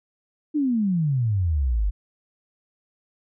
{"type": "exponential sweep", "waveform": "sine", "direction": "down", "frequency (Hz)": [311.1, 46.25], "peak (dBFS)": -19, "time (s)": [0.54, 1.91], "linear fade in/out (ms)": 20, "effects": []}